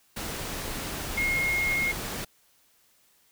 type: tone in noise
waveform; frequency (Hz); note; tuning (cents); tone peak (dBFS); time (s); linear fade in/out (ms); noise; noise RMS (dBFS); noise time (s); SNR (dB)
sine; 2149; C7; +46; -24; 1.17-1.92; 10; pink; -34; 0.16-2.25; +7
effects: white hiss -64 dBFS RMS until 3.31 s